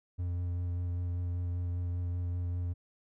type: tone with vibrato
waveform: triangle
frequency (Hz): 88.1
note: F2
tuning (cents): +16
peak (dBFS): -29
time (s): 0.18-2.74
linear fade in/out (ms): 20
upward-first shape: sine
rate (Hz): 5.1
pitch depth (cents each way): 15
effects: none